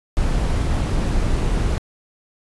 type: noise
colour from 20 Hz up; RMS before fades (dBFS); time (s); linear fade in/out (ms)
brown; -19; 0.17-1.78; 0
effects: resampled to 24000 Hz